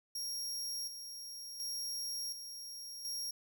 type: tone with tremolo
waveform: sawtooth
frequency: 5590 Hz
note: F8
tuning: 1 cent sharp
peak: -35 dBFS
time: 0.15-3.31 s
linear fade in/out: 5 ms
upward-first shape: square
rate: 0.69 Hz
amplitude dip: 55%
effects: none